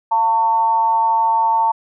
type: tone with amplitude modulation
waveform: sine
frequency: 903 Hz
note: A5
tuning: 45 cents sharp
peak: -10 dBFS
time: 0.11-1.72 s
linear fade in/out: 10 ms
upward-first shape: sine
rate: 210 Hz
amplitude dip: 55%
effects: none